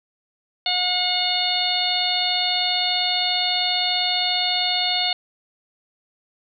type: harmonic tone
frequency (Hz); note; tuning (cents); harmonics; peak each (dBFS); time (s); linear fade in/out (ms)
723; F#5; -40; 1 / 2 / 3 / 4 / 5 / 6; -27 / -36 / -29 / -26 / -24 / -24; 0.66-5.13; 2
effects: none